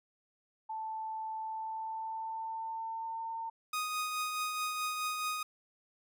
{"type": "tone with pitch glide", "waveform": "sine", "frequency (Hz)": [880, 906.8], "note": ["A5", "A#5"], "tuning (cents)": [0, -48], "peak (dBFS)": -36, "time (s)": [0.69, 3.5], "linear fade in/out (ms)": 10, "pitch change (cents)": 52, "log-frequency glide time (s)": [1.38, 3.39]}
{"type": "tone with tremolo", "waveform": "sawtooth", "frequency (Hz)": 1244.5, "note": "D#6", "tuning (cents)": 0, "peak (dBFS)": -28, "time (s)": [3.73, 5.43], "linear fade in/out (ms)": 5, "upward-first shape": "triangle", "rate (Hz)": 4.7, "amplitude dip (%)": 40}
{"effects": []}